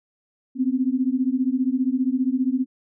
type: beating tone pair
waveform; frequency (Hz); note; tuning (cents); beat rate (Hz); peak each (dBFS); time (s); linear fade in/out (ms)
sine; 251 / 266; B3 / C4; +28 / +29; 15; -22; 0.55-2.66; 50
effects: none